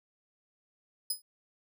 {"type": "tone with exponential decay", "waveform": "5% pulse", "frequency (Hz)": 5030, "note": "D#8", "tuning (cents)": 18, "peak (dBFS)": -21, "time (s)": [1.1, 1.22], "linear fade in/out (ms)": 5, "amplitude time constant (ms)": 26, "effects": []}